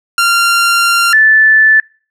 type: tone pair in turn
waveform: sawtooth / sine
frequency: 1385 / 1751.8 Hz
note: F6 / A6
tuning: -15 / -8 cents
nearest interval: major third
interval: 407 cents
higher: second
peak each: -4 dBFS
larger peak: neither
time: 0.18-1.13 / 1.13-1.8 s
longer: first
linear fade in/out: 2 ms
effects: noise-tail reverb RT60 0.4 s tail -25 dB re dry + low-pass 12000 Hz 12 dB/octave